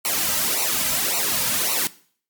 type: noise with flanger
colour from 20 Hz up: white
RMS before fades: -22 dBFS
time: 0.05-1.87 s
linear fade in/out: 0 ms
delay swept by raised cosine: 0.59 to 2.79 ms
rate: 1.8 Hz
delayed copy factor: -0.9
effects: noise-tail reverb RT60 0.5 s tail -19 dB re dry + MP3 96 kbps